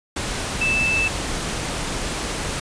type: tone in noise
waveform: sine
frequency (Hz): 2637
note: E7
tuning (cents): 0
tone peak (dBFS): -18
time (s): 0.61-1.08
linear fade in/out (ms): 5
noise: pink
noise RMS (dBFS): -26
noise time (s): 0.16-2.6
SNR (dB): +5
effects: resampled to 22050 Hz